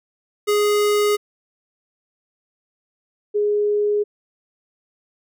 square / sine tone pair in turn, 415.3 / 415.3 Hz, G#4 / G#4, 0 / 0 cents, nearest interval unison, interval 0 cents, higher neither, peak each -16 dBFS, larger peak neither, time 0.47-1.17 / 3.34-4.04 s, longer neither, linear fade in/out 20 ms, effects none

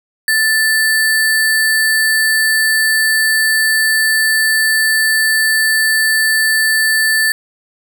sine tone with sample-and-hold, 1760 Hz, A6, in tune, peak -10 dBFS, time 0.28-7.32 s, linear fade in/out 2 ms, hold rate 6300 Hz, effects none

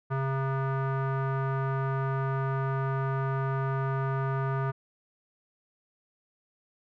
square tone with low-pass filter, 134.7 Hz, C#3, 49 cents flat, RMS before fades -29 dBFS, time 0.1-4.72 s, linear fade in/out 20 ms, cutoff 1300 Hz, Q 3, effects none

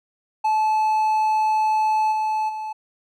triangle tone with level steps, 866 Hz, A5, 28 cents flat, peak -15 / -18 / -25 dBFS, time 0.44-2.73 s, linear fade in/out 10 ms, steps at 2.11 / 2.48 s, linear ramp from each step 20 ms, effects none

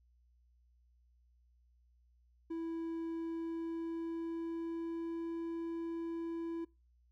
triangle tone with pitch glide, 329.6 to 332.9 Hz, E4 to E4, 0 to +17 cents, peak -35 dBFS, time 2.5-6.65 s, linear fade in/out 10 ms, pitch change +17 cents, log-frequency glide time 3.09-5.28 s, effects noise-tail reverb RT60 0.3 s tail -25 dB re dry + added 60 Hz sine -66 dBFS peak until 7.11 s

